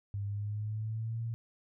sine tone with pitch glide, 100.7 to 115.01 Hz, G2 to A#2, +47 to -23 cents, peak -33 dBFS, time 0.14-1.34 s, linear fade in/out 0 ms, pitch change +230 cents, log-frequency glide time 0.24-1.22 s, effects none

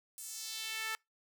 sawtooth tone with high-pass filter sweep, 441.4 Hz, A4, 5 cents sharp, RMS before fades -41 dBFS, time 0.18-0.95 s, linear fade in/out 0 ms, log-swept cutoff 9200 to 1500 Hz, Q 1.6, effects noise-tail reverb RT60 0.2 s tail -26 dB re dry

